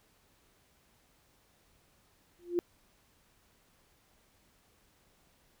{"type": "tone with exponential growth", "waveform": "sine", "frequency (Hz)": 349.2, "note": "F4", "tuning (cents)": 0, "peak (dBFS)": -23, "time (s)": [2.39, 2.59], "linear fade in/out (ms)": 0, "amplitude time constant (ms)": 43, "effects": ["pink hiss -68 dBFS RMS until 5.6 s"]}